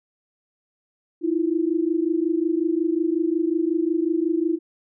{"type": "tone pair together", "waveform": "sine", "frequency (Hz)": [317.4, 342.9], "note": ["D#4", "F4"], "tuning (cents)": [35, -32], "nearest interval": "minor second", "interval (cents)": 133, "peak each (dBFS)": -22, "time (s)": [1.21, 4.59], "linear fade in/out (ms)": 50, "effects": []}